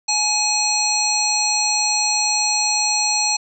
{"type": "harmonic tone with a mistuned harmonic", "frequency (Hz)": 842, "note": "G#5", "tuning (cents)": 24, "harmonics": [1, 3, 5, 7, 9], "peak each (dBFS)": [-24, -25, -21, -22, -24], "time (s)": [0.08, 3.37], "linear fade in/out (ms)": 10, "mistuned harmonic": 5, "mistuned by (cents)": 22, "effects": []}